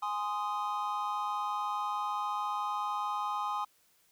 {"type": "chord", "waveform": "triangle", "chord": "Ab major", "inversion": "none", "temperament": "equal with one note detuned", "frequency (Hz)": [830.6, 1039.9, 1244.5], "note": ["Ab5", "C6", "Eb6"], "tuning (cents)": [0, -11, 0], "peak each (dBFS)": -34, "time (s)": [0.02, 3.65], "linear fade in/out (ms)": 10, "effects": ["white hiss -68 dBFS RMS until 4.11 s"]}